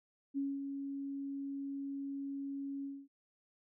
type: tone with ADSR envelope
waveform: sine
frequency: 277.2 Hz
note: C#4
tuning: in tune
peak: -32 dBFS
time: 0.34-3.08 s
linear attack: 34 ms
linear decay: 220 ms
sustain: -6 dB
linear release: 240 ms
effects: none